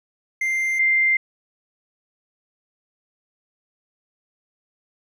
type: tone pair in turn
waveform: triangle / sine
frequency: 2093 / 2093 Hz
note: C7 / C7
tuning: 0 / 0 cents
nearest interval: unison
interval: 0 cents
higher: neither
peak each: -18 / -15 dBFS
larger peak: second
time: 0.41-0.79 / 0.79-1.17 s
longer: neither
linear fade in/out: 5 ms
effects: none